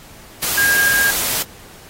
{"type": "tone in noise", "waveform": "sine", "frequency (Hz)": 1621, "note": "G#6", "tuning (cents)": -42, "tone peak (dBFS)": -13, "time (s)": [0.57, 1.11], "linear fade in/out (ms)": 10, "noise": "white", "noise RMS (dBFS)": -20, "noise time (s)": [0.42, 1.43], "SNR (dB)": 4, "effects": ["pink hiss -42 dBFS RMS until 1.89 s", "AAC 48 kbps"]}